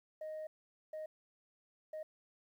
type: tone bursts at uneven times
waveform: sine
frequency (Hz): 622.3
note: D#5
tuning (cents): 0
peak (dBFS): -39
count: 3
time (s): 0.21-0.47 / 0.93-1.06 / 1.93-2.03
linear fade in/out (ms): 5
effects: tanh soft clip ceiling -39 dBFS + 12-bit